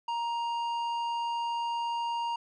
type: tone with tanh clipping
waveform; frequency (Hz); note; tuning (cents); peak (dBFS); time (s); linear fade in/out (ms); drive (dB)
triangle; 937; A#5; +9; -31; 0.08-2.36; 5; 14
effects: none